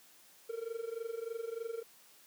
triangle tone with amplitude modulation, 458.3 Hz, A#4, 29 cents flat, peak -32 dBFS, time 0.49-1.83 s, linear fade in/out 10 ms, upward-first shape sine, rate 23.3 Hz, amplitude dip 85%, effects white hiss -61 dBFS RMS until 2.26 s + high-pass 150 Hz 12 dB/octave

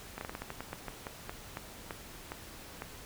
slowing click train, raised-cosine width 0.5 ms, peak -23 dBFS, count 16, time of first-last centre 0.18-2.821 s, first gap 31 ms, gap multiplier 1.22, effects pink hiss -49 dBFS RMS until 3.05 s

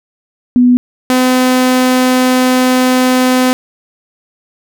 sine / sawtooth tone pair in turn, 246.9 / 254.6 Hz, B3 / C4, 0 / -47 cents, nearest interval minor second, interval 53 cents, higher second, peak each -4 dBFS, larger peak neither, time 0.56-0.77 / 1.1-3.53 s, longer second, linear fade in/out 0 ms, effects none

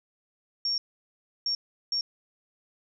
sine tone bursts at uneven times, 5520 Hz, F8, 21 cents flat, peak -25 dBFS, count 3, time 0.65-0.78 / 1.46-1.55 / 1.92-2.01 s, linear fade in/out 2 ms, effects none

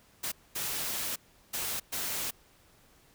white noise bursts at uneven times, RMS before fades -34 dBFS, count 4, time 0.23-0.32 / 0.55-1.16 / 1.53-1.8 / 1.92-2.31 s, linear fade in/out 10 ms, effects pink hiss -62 dBFS RMS until 3.14 s

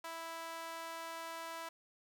sawtooth tone with high-pass filter, 329.6 Hz, E4, in tune, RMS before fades -45 dBFS, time 0.04-1.69 s, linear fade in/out 5 ms, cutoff 900 Hz, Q 1.7, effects none

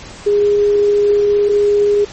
sine tone pair in turn, 410.7 / 410.7 Hz, G#4 / G#4, -19 / -19 cents, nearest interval unison, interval 0 cents, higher neither, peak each -9 dBFS, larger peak neither, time 0.26-1.49 / 1.49-2.05 s, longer first, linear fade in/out 10 ms, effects pink hiss -34 dBFS RMS until 2.12 s + MP3 32 kbps

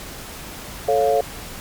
sine chord, A augmented, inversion none, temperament equal, 440 / 554.4 / 698.5 Hz, A4 / C#5 / E#5, 0 / 0 / 0 cents, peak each -19 dBFS, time 0.88-1.21 s, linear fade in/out 5 ms, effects pink hiss -35 dBFS RMS until 1.6 s + MP3 96 kbps

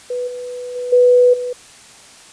sine tone with level steps, 493.9 Hz, B4, in tune, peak -19 / -25 / -21 / -7 / -20 dBFS, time 0.1-1.53 s, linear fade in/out 5 ms, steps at 0.27 / 0.75 / 0.92 / 1.33 s, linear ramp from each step 10 ms, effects white hiss -42 dBFS RMS until 2.32 s + resampled to 22050 Hz

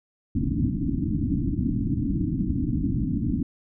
white low-pass noise, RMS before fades -25 dBFS, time 0.35-3.43 s, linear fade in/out 5 ms, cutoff 310 Hz, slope 96 dB/octave, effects none

